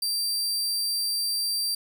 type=tone; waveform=sawtooth; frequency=4699 Hz; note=D8; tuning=in tune; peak=-22 dBFS; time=0.02-1.75 s; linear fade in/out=5 ms; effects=none